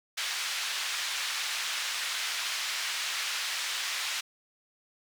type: band-pass noise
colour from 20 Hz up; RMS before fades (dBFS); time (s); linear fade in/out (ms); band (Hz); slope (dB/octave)
white; -33; 0.17-4.21; 10; 1400 to 4500; 12
effects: none